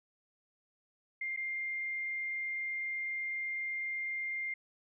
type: tone with dropouts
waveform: sine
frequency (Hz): 2108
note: C7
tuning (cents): +12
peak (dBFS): -34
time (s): 1.21-4.54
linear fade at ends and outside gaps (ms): 5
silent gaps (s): 1.364-1.372
effects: none